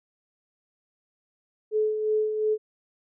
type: tone with tremolo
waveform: sine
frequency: 430.1 Hz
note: A4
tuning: 39 cents flat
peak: -20 dBFS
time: 1.71-2.58 s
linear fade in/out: 50 ms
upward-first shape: sine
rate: 2.8 Hz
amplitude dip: 50%
effects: none